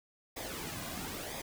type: noise with flanger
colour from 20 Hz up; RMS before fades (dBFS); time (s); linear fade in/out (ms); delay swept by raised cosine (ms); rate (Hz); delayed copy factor
pink; -41; 0.36-1.42; 10; 0.69 to 2.29; 1; -0.6
effects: none